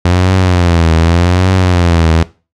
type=tone with vibrato; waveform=sawtooth; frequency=87.31 Hz; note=F2; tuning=in tune; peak=-3 dBFS; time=0.05-2.23 s; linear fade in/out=5 ms; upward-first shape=triangle; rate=0.85 Hz; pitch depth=140 cents each way; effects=noise-tail reverb RT60 0.3 s tail -18 dB re dry + low-pass 6000 Hz 12 dB/octave